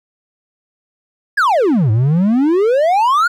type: exponential two-way sweep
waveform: triangle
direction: down then up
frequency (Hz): 1751 to 103.83 to 1470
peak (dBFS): -8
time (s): 1.37-3.28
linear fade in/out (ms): 10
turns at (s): 1.91
effects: none